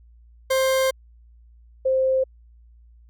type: tone pair in turn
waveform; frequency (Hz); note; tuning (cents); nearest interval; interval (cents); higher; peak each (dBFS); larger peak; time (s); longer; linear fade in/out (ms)
40% pulse / sine; 527 / 524.6; C5 / C5; +12 / +4; unison; 8; first; -17 / -17; neither; 0.5-0.91 / 1.85-2.24; first; 10
effects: added 58 Hz sine -48 dBFS peak until 3.09 s